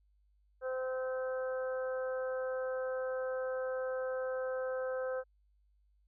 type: harmonic tone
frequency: 258.4 Hz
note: C4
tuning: 21 cents flat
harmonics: 2 / 3 / 4 / 5 / 6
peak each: -34 / -50 / -52 / -47 / -46 dBFS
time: 0.61-5.24 s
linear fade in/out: 50 ms
effects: added 50 Hz sine -67 dBFS peak until 6.07 s